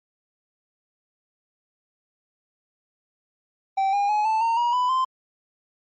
triangle tone with pitch steps, 776 / 809 / 843.3 / 879.1 / 916.5 / 955.4 / 995.9 / 1038.2 Hz, G5 / G#5 / G#5 / A5 / A#5 / A#5 / B5 / C6, -18 / -46 / +26 / -2 / -30 / +42 / +14 / -14 cents, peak -17 dBFS, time 3.77-5.05 s, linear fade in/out 10 ms, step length 160 ms, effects MP3 32 kbps

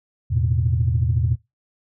sine chord, E suspended fourth, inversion none, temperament just, 82.41 / 109.88 / 123.61 Hz, E2 / A2 / B2, 0 / -2 / +2 cents, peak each -21 dBFS, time 0.3-1.36 s, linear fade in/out 20 ms, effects noise-tail reverb RT60 0.2 s tail -20 dB re dry + tanh soft clip ceiling -8 dBFS

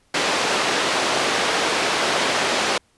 pink band-pass noise, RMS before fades -21 dBFS, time 0.14-2.78 s, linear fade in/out 5 ms, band 380 to 5300 Hz, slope 12 dB/octave, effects pink hiss -61 dBFS RMS until 2.97 s + resampled to 24000 Hz

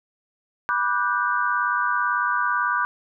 sine chord, G major seventh, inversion first, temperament just, 980 / 1176 / 1470 / 1568 Hz, B5 / D6 / F#6 / G6, -14 / +2 / -12 / 0 cents, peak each -26 / -24 / -25 / -27 dBFS, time 0.69-2.85 s, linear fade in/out 0 ms, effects none

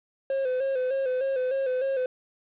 triangle tone with vibrato, 524 Hz, C5, 2 cents sharp, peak -22 dBFS, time 0.3-2.06 s, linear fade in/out 2 ms, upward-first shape square, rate 3.3 Hz, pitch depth 53 cents each way, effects resampled to 8000 Hz + 9-bit

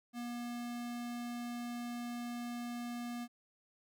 square tone, 239.8 Hz, A#3, 49 cents sharp, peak -40 dBFS, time 0.13-3.28 s, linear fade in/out 50 ms, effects none

